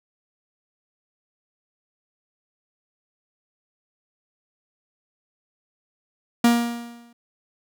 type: tone with exponential decay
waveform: 45% pulse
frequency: 236.3 Hz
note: A#3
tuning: 24 cents sharp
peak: -12 dBFS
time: 6.44-7.13 s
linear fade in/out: 5 ms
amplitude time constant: 150 ms
effects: none